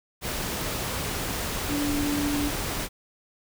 sine tone in noise, 290 Hz, D4, 22 cents flat, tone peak -25 dBFS, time 1.68-2.52 s, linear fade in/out 50 ms, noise pink, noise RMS -30 dBFS, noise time 0.21-2.89 s, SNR +2 dB, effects none

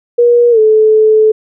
sine tone with pitch glide, 478.7 to 433.9 Hz, A#4 to A4, +46 to -24 cents, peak -4 dBFS, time 0.18-1.32 s, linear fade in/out 10 ms, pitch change -170 cents, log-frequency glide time 0.51-0.59 s, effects none

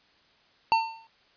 square tone with exponential decay, 902 Hz, A5, 43 cents sharp, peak -17 dBFS, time 0.72-1.07 s, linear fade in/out 0 ms, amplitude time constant 76 ms, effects white hiss -62 dBFS RMS until 1.36 s + resampled to 11025 Hz

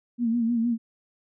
sine tone with vibrato, 233.1 Hz, A#3, in tune, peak -21 dBFS, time 0.18-0.78 s, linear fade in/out 50 ms, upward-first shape sine, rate 6.5 Hz, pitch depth 63 cents each way, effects none

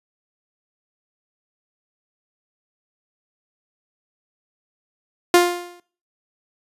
sawtooth tone with exponential decay, 351.6 Hz, F4, 12 cents sharp, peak -4 dBFS, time 5.34-5.8 s, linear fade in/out 2 ms, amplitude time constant 100 ms, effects noise-tail reverb RT60 0.4 s tail -18 dB re dry + resampled to 32000 Hz

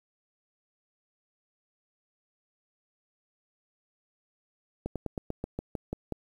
slowing click train, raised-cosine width 2 ms, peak -19 dBFS, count 10, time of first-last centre 4.86-6.123 s, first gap 97 ms, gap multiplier 1.09, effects 9-bit

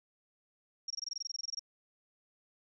sine tone bursts, 5588 Hz, F8, in tune, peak -35 dBFS, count 16, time 0.88-1.594 s, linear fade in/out 5 ms, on 24 ms, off 22 ms, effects none

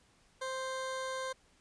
20% pulse tone, 523.3 Hz, C5, in tune, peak -31 dBFS, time 0.41-1.33 s, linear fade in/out 10 ms, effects pink hiss -67 dBFS RMS until 1.6 s + resampled to 22050 Hz

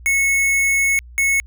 square tone pair in turn, 2196 / 2196 Hz, C#7 / C#7, -17 / -17 cents, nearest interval unison, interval 0 cents, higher neither, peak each -15 dBFS, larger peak neither, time 0.06-0.99 / 1.18-1.4 s, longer first, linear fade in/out 0 ms, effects added 60 Hz sine -37 dBFS peak until 1.46 s

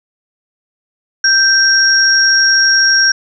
sine tone pair together, 1568 / 5588 Hz, G6 / F8, 0 / 0 cents, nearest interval octave + minor seventh, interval 2200 cents, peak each -10 dBFS, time 1.24-3.12 s, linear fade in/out 5 ms, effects none

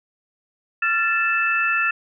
sine tone cluster, 1371 / 1757 / 2634 Hz, F6 / A6 / E7, -32 / -3 / -2 cents, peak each -22 dBFS, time 0.82-1.91 s, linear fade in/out 5 ms, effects none

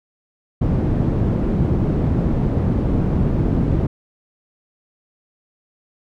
white low-pass noise, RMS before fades -18 dBFS, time 0.61-3.87 s, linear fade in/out 10 ms, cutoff 200 Hz, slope 12 dB/octave, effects none

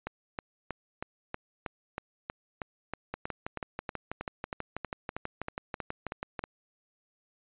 two click trains, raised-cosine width 0.5 ms, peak -19 / -19 dBFS, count 21 / 21, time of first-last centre 0.07-6.439 / 3.14-6.392 s, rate 3.14 / 6.15 Hz, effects resampled to 8000 Hz

